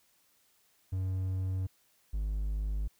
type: tone pair in turn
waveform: triangle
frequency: 93.8 / 51.53 Hz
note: F#2 / G#1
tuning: +24 / -13 cents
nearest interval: minor seventh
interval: 1037 cents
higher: first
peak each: -28 dBFS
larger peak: neither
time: 0.92-1.67 / 2.13-2.88 s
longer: neither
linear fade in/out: 10 ms
effects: white hiss -69 dBFS RMS until 2.99 s